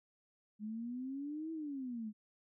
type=exponential two-way sweep; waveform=sine; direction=up then down; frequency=207.7 to 327.3 to 207.7 Hz; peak=-39 dBFS; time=0.59-2.13 s; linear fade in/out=50 ms; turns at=1.52 s; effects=none